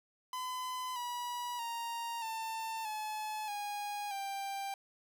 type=tone with pitch steps; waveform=45% pulse; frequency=1013 / 971.7 / 932.2 / 894.2 / 857.8 / 822.8 / 789.3 Hz; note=B5 / B5 / A#5 / A5 / A5 / G#5 / G5; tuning=+44 / -28 / 0 / +28 / -44 / -16 / +12 cents; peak=-37 dBFS; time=0.33-4.74 s; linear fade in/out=2 ms; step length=630 ms; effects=none